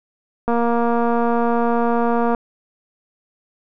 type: click train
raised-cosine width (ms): 1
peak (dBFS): -7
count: 440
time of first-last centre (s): 0.48-2.348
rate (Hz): 235
effects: none